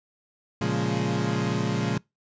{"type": "chord", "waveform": "30% pulse", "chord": "Bb minor seventh", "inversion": "none", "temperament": "equal", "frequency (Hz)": [116.54, 138.59, 174.61, 207.7], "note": ["Bb2", "Db3", "F3", "Ab3"], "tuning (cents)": [0, 0, 0, 0], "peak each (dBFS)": -27, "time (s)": [0.61, 1.98], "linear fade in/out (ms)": 5, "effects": ["noise-tail reverb RT60 0.2 s tail -24 dB re dry", "resampled to 16000 Hz"]}